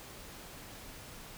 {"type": "silence", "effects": ["pink hiss -49 dBFS RMS until 1.37 s"]}